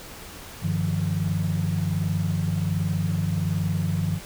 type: tone cluster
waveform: sine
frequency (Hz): 97.7 / 151.5 / 172.8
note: G2 / D#3 / F3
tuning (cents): -5 / -46 / -18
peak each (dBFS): -26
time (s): 0.61-4.2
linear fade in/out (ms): 50
effects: tanh soft clip ceiling -12 dBFS + pink hiss -41 dBFS RMS until 4.25 s